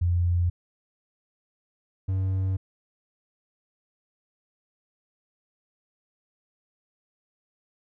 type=tone pair in turn; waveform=sine / triangle; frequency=87.31 / 94.94 Hz; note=F2 / F#2; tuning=0 / +45 cents; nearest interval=minor second; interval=145 cents; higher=second; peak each=-20 / -21 dBFS; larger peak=first; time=0.01-0.5 / 2.08-2.57 s; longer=neither; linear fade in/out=10 ms; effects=none